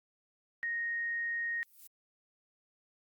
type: tone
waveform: sine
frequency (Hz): 1864.7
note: A#6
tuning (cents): 0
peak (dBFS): -32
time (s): 0.63-1.63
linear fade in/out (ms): 0
type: noise with exponential growth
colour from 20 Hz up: violet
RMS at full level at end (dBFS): -49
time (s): 1.43-1.87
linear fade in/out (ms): 2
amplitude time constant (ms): 94
effects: Opus 48 kbps